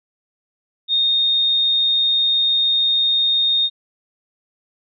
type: tone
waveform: sine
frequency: 3687 Hz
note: A#7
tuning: 20 cents flat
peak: -14 dBFS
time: 0.88-3.7 s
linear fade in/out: 50 ms
effects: none